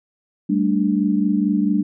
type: chord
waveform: sine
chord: G suspended second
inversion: none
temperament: just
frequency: 196 / 220.5 / 294 Hz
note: G3 / A3 / D4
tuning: 0 / +4 / +2 cents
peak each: -19 / -21 / -20 dBFS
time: 0.49-1.83 s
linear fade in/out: 10 ms
effects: none